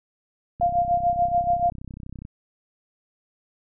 click train, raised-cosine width 5 ms, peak -25 dBFS, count 54, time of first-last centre 0.6-2.251 s, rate 32.1 Hz
sine tone with tremolo, 698.5 Hz, F5, in tune, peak -16 dBFS, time 0.61-1.7 s, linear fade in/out 2 ms, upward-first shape sine, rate 6.9 Hz, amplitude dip 70%
effects none

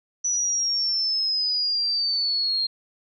sine exponential sweep, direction down, 5940 to 4202 Hz, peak -21 dBFS, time 0.24-2.67 s, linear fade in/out 10 ms, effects none

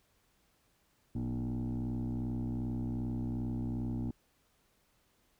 sine tone with frequency modulation, 172.8 Hz, F3, 18 cents flat, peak -30 dBFS, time 1.15-4.11 s, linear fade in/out 5 ms, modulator 62.6 Hz, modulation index 1.9, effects tanh soft clip ceiling -32 dBFS + pink hiss -72 dBFS RMS until 5.39 s

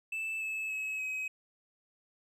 triangle tone with pitch steps, 2637 / 2604 / 2571 / 2538 Hz, E7 / E7 / E7 / D#7, 0 / -22 / -44 / +34 cents, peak -32 dBFS, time 0.12-1.28 s, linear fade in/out 5 ms, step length 290 ms, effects none

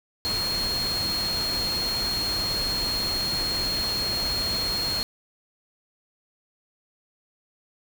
sine tone in noise, 4264 Hz, C8, 32 cents sharp, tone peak -25 dBFS, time 0.25-5.03 s, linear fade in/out 0 ms, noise pink, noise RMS -32 dBFS, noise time 0.25-5.03 s, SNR +4 dB, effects none

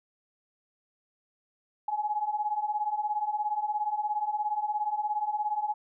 sine beating tone pair, 830.6 / 847.6 Hz, G#5 / G#5, 0 / +35 cents, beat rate 17 Hz, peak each -32 / -29 dBFS, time 1.88-5.74 s, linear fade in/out 5 ms, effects none

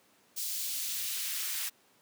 white noise with high-pass filter sweep, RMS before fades -35 dBFS, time 0.36-1.7 s, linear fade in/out 20 ms, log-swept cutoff 4600 to 1600 Hz, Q 0.93, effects pink hiss -65 dBFS RMS until 2.01 s + high-pass 200 Hz 12 dB/octave

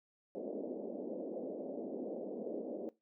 white band-pass noise, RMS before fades -42 dBFS, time 0.35-2.89 s, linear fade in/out 0 ms, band 210 to 590 Hz, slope 48 dB/octave, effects noise-tail reverb RT60 0.2 s tail -19 dB re dry

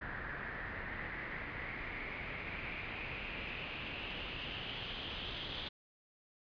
pink noise with low-pass filter sweep, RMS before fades -43 dBFS, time 0.01-5.69 s, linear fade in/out 10 ms, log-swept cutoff 1700 to 3400 Hz, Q 5.5, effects resampled to 11025 Hz

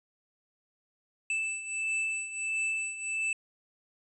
square beating tone pair, 2637 / 2638.5 Hz, E7 / E7, 0 / +1 cents, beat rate 1.5 Hz, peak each -37 / -32 dBFS, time 1.3-3.33 s, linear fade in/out 2 ms, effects resampled to 24000 Hz

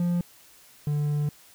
triangle tone pair in turn, 174.61 / 147.42 Hz, F3 / D3, 0 / +7 cents, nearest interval minor third, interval 293 cents, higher first, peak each -20 / -21 dBFS, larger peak first, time 0-0.21 / 0.87-1.29 s, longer second, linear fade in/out 2 ms, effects white hiss -54 dBFS RMS until 1.54 s

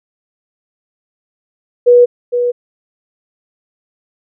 sine tone with echo, 486.5 Hz, B4, 26 cents flat, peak -3 dBFS, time 1.86-2.06 s, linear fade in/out 20 ms, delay 460 ms, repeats 1, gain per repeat -8 dB, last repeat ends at 2.52 s, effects none

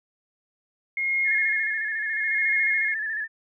sine tone with tremolo, 2147 Hz, C7, 44 cents sharp, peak -20 dBFS, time 0.97-2.94 s, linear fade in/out 2 ms, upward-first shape sine, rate 0.77 Hz, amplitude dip 80%
sine tone with vibrato, 1750 Hz, A6, 10 cents flat, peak -26 dBFS, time 1.24-3.28 s, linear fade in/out 50 ms, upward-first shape square, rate 14 Hz, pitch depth 46 cents each way
effects none

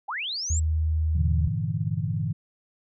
sine linear sweep, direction up, 698.5 to 7740 Hz, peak -28 dBFS, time 0.08-0.6 s, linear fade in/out 10 ms
sine tone, 78.8 Hz, D#2, 23 cents sharp, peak -21 dBFS, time 0.5-1.48 s, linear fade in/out 5 ms
sine chord, E half-diminished seventh, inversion first, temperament equal with one note detuned, 99.94 / 116.54 / 146.83 / 164.81 Hz, G2 / Bb2 / D3 / E3, +34 / 0 / 0 / 0 cents, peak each -30 dBFS, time 1.15-2.33 s, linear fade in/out 10 ms
effects none

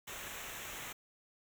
pink noise with comb filter, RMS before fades -45 dBFS, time 0.07-0.93 s, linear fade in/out 10 ms, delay 0.21 ms, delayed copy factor -0.7, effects none

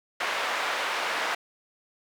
white band-pass noise, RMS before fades -29 dBFS, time 0.2-1.35 s, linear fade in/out 5 ms, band 610 to 2000 Hz, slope 12 dB/octave, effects none

